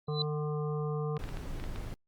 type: tone with exponential growth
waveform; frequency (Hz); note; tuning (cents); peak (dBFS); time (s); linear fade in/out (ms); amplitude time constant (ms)
sine; 4000; B7; +21; -26; 0.07-0.22; 2; 31
type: harmonic tone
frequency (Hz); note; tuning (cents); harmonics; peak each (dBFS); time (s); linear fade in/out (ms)
150.1; D3; +38; 1 / 3 / 5 / 7 / 8; -32 / -36 / -46 / -46 / -46; 0.08-1.18; 5
type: clicks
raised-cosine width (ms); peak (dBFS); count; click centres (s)
0.3; -28; 7; 1.168 / 1.239 / 1.29 / 1.371 / 1.599 / 1.64 / 1.76
type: noise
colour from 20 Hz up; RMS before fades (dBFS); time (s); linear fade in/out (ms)
brown; -38; 1.19-1.94; 0
effects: Opus 48 kbps